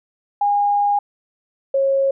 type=tone pair in turn; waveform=sine; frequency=816 / 544.6 Hz; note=G#5 / C#5; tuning=-31 / -31 cents; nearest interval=perfect fifth; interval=700 cents; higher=first; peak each=-14 dBFS; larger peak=neither; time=0.41-0.99 / 1.74-2.11 s; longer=first; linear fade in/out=5 ms; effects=none